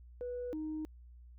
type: tone pair in turn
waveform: sine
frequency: 491.2 / 310.1 Hz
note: B4 / D#4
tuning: -9 / -6 cents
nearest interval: minor sixth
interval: 797 cents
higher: first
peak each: -36 / -35 dBFS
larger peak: second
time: 0.21-0.53 / 0.53-0.85 s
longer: neither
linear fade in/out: 0 ms
effects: tanh soft clip ceiling -33 dBFS + added 60 Hz sine -52 dBFS peak until 1.38 s